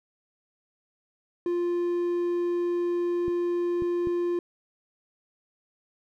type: tone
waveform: triangle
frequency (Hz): 349.2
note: F4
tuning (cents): 0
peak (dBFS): -22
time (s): 1.46-4.39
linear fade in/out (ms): 2
type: clicks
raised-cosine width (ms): 3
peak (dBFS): -23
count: 3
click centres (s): 3.281 / 3.822 / 4.072
effects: none